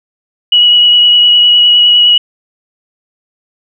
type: tone with vibrato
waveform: sine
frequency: 2921 Hz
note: F#7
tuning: 23 cents flat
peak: -3 dBFS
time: 0.52-2.18 s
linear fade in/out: 5 ms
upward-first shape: triangle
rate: 9.8 Hz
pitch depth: 16 cents each way
effects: none